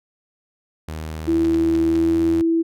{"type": "tone with pitch glide", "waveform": "sawtooth", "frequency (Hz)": [78.7, 83.86], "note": ["D#2", "E2"], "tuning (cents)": [20, 30], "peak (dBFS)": -24, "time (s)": [0.88, 2.42], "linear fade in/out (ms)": 5, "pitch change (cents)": 110, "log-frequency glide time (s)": [1.85, 2.12]}
{"type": "tone", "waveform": "sine", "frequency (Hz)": 330, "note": "E4", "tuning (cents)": 2, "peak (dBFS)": -15, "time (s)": [1.27, 2.63], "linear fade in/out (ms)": 20}
{"type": "clicks", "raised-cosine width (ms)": 0.2, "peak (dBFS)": -17, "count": 4, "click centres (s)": [1.45, 1.544, 1.753, 1.956]}
{"effects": []}